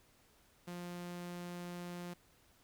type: tone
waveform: sawtooth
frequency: 175.8 Hz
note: F3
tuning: 12 cents sharp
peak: -39 dBFS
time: 0.67-2.14 s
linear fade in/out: 10 ms
effects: pink hiss -68 dBFS RMS until 2.63 s